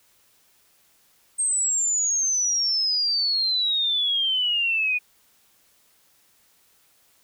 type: exponential sweep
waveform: sine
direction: down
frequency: 8490 to 2451 Hz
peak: -20 dBFS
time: 1.38-4.99 s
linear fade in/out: 20 ms
effects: white hiss -61 dBFS RMS until 7.23 s